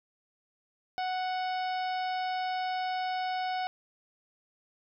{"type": "harmonic tone", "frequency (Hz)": 740, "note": "F#5", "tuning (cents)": 0, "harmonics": [1, 2, 3, 4, 5, 6, 7], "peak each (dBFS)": [-30, -41, -43, -46, -48, -50, -47], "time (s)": [0.98, 3.67], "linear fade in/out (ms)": 0, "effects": []}